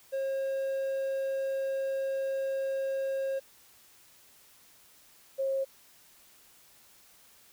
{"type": "tone pair in turn", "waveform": ["triangle", "sine"], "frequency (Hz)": [539, 539], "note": ["C#5", "C#5"], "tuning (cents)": [-49, -49], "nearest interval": "unison", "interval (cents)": 0, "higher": "neither", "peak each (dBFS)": -27, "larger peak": "neither", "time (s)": [[0.12, 3.4], [5.38, 5.65]], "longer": "first", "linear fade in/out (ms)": 20, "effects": ["white hiss -59 dBFS RMS until 7.52 s"]}